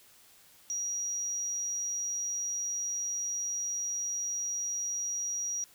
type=tone; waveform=sine; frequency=5750 Hz; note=F8; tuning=50 cents sharp; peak=-31 dBFS; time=0.7-5.64 s; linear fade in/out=0 ms; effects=white hiss -59 dBFS RMS until 5.74 s